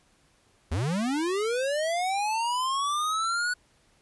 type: linear sweep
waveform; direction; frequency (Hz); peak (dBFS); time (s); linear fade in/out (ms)
square; up; 69.4 to 1482; -26; 0.71-3.54; 10
effects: pink hiss -64 dBFS RMS until 4.01 s + resampled to 24000 Hz